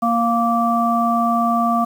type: harmonic tone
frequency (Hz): 233.1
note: A#3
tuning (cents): 0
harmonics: 1 / 3 / 5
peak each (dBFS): -19 / -19 / -19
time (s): 0.02-1.85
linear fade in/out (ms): 10
effects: 7-bit